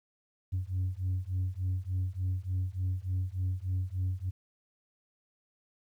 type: beating tone pair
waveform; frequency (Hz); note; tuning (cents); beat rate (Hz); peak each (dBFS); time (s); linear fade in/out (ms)
sine; 91 / 94.4; F#2 / F#2; -28 / +35; 3.4; -31; 0.52-4.31; 20
effects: tanh soft clip ceiling -26 dBFS + 11-bit